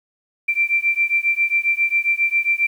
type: beating tone pair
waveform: sine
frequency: 2349 / 2356.4 Hz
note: D7 / D7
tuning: 0 / +5 cents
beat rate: 7.4 Hz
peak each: -19 dBFS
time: 0.48-2.67 s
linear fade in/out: 10 ms
effects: 8-bit